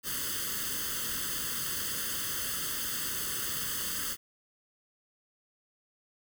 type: noise with comb filter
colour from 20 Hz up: white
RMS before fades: -34 dBFS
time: 0.03-4.17 s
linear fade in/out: 50 ms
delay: 0.63 ms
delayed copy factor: +0.95
effects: none